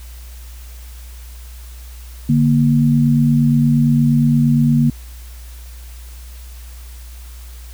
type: tone pair together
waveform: sine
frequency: 146.5 / 235.1 Hz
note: D3 / A#3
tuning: -4 / +15 cents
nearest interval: minor sixth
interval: 819 cents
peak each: -13 dBFS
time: 2.29-4.9 s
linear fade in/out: 5 ms
effects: added 60 Hz sine -32 dBFS peak until 7.73 s + white hiss -44 dBFS RMS until 7.73 s